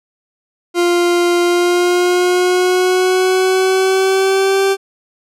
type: tone with pitch glide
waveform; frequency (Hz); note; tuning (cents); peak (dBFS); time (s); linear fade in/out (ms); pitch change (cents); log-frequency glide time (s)
40% pulse; 349.2 to 389.7; F4 to G4; 0 to -10; -10; 0.74-4.77; 50; +190; 1.42-4.63
effects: low-pass 11000 Hz 12 dB/octave